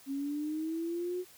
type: linear sweep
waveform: sine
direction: up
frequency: 270 to 366.9 Hz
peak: -32 dBFS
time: 0.06-1.25 s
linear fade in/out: 50 ms
effects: white hiss -57 dBFS RMS until 1.37 s